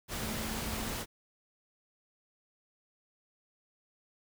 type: tone in noise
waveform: sine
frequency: 220.6 Hz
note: A3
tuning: 5 cents sharp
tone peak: -41 dBFS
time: 0.17-0.92 s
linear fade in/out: 50 ms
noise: pink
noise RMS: -37 dBFS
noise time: 0.08-1.06 s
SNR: -7 dB
effects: none